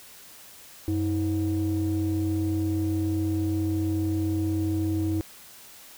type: tone pair together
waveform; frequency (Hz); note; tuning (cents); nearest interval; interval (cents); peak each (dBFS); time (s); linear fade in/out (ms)
sine; 94.37 / 320; F#2 / D#4; +35 / +49; octave + major sixth; 2114; -25 / -24; 0.88-5.21; 0
effects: tanh soft clip ceiling -19 dBFS + white hiss -48 dBFS RMS until 5.97 s